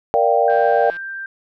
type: chord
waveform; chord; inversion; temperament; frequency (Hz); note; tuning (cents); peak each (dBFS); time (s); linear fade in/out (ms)
sine; G minor seventh; first; equal; 466.2 / 587.3 / 698.5 / 784; Bb4 / D5 / F5 / G5; 0 / 0 / 0 / 0; -18; 0.14-0.9; 0
type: tone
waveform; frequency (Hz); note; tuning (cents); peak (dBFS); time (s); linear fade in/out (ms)
sine; 1577; G6; +10; -26; 0.48-1.26; 2
type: click train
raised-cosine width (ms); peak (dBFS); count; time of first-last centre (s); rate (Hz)
0.3; -26; 81; 0.5-0.968; 171
effects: none